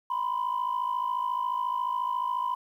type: tone pair together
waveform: sine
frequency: 974 / 1028.2 Hz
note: B5 / C6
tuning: -24 / -31 cents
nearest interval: minor second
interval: 93 cents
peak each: -28 dBFS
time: 0.1-2.55 s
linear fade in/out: 5 ms
effects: tanh soft clip ceiling -22 dBFS + 10-bit